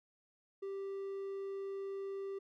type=tone; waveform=triangle; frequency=392 Hz; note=G4; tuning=in tune; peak=-37 dBFS; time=0.62-2.39 s; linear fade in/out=10 ms; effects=none